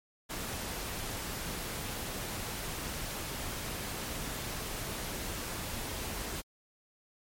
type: noise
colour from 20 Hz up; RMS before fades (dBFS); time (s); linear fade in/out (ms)
pink; -38; 0.29-6.42; 20
effects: MP3 64 kbps